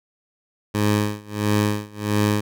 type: tone with tremolo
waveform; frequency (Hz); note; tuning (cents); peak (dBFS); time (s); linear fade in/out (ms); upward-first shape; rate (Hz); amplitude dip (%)
15% pulse; 104.6; G#2; +13; -10; 0.74-2.41; 10; sine; 1.5; 95
effects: none